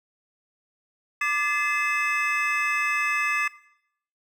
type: tone cluster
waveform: triangle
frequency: 1183 / 1719 / 2063 / 2593 Hz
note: D6 / A6 / C7 / E7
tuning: +12 / -41 / -25 / -29 cents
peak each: -26 dBFS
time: 1.21-3.48 s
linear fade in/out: 5 ms
effects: noise-tail reverb RT60 0.7 s tail -18 dB re dry